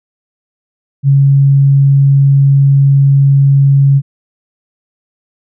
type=tone; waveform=sine; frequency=138.59 Hz; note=C#3; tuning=in tune; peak=-4 dBFS; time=1.03-4.02 s; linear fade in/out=50 ms; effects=none